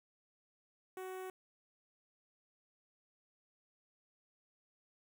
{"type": "tone with notch filter", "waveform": "sawtooth", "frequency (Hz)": 373.6, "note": "F#4", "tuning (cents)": 17, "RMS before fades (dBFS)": -45, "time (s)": [0.97, 1.3], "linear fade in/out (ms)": 2, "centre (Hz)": 4600, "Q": 0.61, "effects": ["12-bit"]}